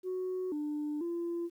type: tone with pitch steps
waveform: sine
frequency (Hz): 369.4 / 297.8 / 341.8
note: F#4 / D4 / F4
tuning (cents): -3 / +24 / -37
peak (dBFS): -31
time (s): 0.03-1.5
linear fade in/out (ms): 50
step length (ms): 490
effects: tanh soft clip ceiling -30 dBFS + 11-bit